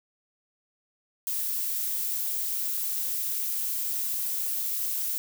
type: noise with amplitude modulation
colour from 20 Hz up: violet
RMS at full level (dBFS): -28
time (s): 1.27-5.18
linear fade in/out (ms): 0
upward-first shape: sine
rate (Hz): 213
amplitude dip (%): 35
effects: none